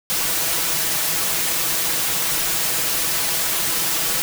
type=noise with comb filter; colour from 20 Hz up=white; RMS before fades=-21 dBFS; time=0.1-4.22 s; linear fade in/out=0 ms; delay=6.1 ms; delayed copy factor=+0.65; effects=none